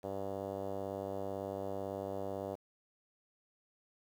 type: tone with low-pass filter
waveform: 5% pulse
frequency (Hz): 98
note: G2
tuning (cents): 0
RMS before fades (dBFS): -40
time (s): 0.03-2.56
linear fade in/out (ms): 20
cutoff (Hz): 590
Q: 2.4
effects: 10-bit